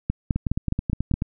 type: two click trains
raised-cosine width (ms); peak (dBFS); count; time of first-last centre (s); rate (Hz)
5; -11 / -9; 9 / 6; 0.36-1.221 / 0.1-1.14; 9.29 / 4.81
effects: none